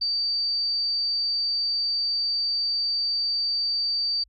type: tone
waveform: sine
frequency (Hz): 4626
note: D8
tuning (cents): -27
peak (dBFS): -22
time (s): 0.01-4.24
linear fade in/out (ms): 10
effects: added 50 Hz sine -57 dBFS peak until 4.28 s + MP3 96 kbps